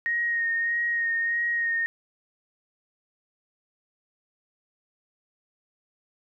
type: tone with vibrato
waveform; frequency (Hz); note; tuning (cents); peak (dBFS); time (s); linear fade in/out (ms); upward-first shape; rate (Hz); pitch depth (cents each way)
sine; 1864.7; A#6; 0; -23; 0.06-1.86; 0; sine; 1.6; 22
effects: none